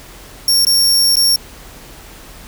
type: tone with dropouts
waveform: sawtooth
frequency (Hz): 5510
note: F8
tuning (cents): -24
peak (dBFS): -7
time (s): 0.48-1.36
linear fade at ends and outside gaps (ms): 2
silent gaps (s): 0.65-0.668 / 1.157-1.168
effects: added 42 Hz sine -41 dBFS peak until 2.47 s + pink hiss -38 dBFS RMS until 2.47 s